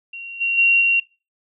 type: tone with level steps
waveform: sine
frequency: 2751 Hz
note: F7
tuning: 27 cents flat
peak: -30 / -17 / -11 / -13 dBFS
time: 0.13-1 s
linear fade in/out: 5 ms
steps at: 0.4 / 0.57 / 0.8 s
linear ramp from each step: 20 ms
effects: noise-tail reverb RT60 0.3 s tail -23 dB re dry